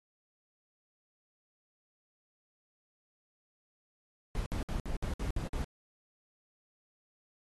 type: noise bursts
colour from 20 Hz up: brown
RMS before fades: -34 dBFS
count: 8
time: 4.35-5.643 s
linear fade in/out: 0 ms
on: 110 ms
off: 59 ms
effects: AAC 32 kbps